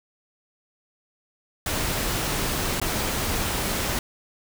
pink noise with dropouts, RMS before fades -26 dBFS, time 1.66-3.99 s, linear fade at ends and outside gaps 2 ms, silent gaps 2.8-2.815 s, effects none

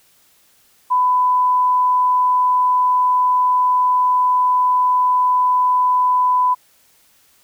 sine tone, 1000 Hz, B5, 21 cents sharp, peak -12 dBFS, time 0.9-6.55 s, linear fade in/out 20 ms, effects white hiss -55 dBFS RMS until 7.43 s

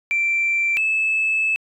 sine tone pair in turn, 2349 / 2612 Hz, D7 / E7, 0 / -17 cents, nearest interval major second, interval 183 cents, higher second, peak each -16 dBFS, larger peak neither, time 0.11-0.77 / 0.77-1.56 s, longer second, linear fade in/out 0 ms, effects tanh soft clip ceiling -13 dBFS

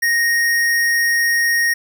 sine tone with hard clipping, 1864 Hz, A#6, 1 cent flat, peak -15 dBFS, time 0.02-1.74 s, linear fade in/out 10 ms, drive 18 dB, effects none

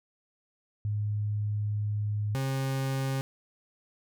sine / 40% pulse tone pair in turn, 104.6 / 134.32 Hz, G#2 / C3, +13 / +46 cents, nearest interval major third, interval 433 cents, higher second, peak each -27 dBFS, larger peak neither, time 0.85-2.35 / 2.35-3.21 s, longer first, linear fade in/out 0 ms, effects none

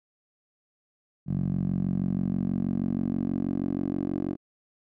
10% pulse tone with band-pass filter sweep, 46.25 Hz, F#1, in tune, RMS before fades -28 dBFS, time 1.26-4.37 s, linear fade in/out 50 ms, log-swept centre 160 to 320 Hz, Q 2.9, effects none

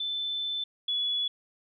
sine tone pair in turn, 3525 / 3405 Hz, A7 / G#7, +2 / +42 cents, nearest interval minor second, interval 60 cents, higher first, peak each -29 / -26 dBFS, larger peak second, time 0-0.64 / 0.88-1.28 s, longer first, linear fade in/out 5 ms, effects none

